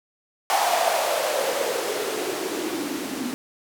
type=noise with band-pass filter sweep; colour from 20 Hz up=blue; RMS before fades=-25 dBFS; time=0.5-3.34 s; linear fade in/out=0 ms; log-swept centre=790 to 250 Hz; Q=5.4; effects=none